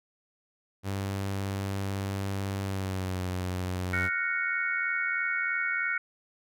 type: tone with pitch glide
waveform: sawtooth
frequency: 98 to 91.44 Hz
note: G2 to F#2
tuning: 0 to -20 cents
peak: -26 dBFS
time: 0.83-4.1 s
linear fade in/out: 50 ms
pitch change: -120 cents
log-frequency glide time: 2.62-3.24 s
type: chord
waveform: sine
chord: Gb major seventh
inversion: third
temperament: equal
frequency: 1396.9 / 1480 / 1864.7 / 2217 Hz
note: F6 / Gb6 / Bb6 / Db7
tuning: 0 / 0 / 0 / 0 cents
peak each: -33 / -32 / -34 / -31 dBFS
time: 3.93-5.98 s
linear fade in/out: 5 ms
effects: none